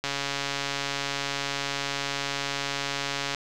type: click train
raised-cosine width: 0.2 ms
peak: -11 dBFS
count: 464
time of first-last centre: 0.04-3.347 s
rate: 140 Hz
effects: none